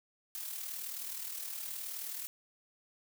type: noise with amplitude modulation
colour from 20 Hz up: blue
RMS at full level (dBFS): -39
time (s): 0.35-2.27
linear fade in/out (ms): 0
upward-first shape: sine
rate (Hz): 39.1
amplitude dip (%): 50
effects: none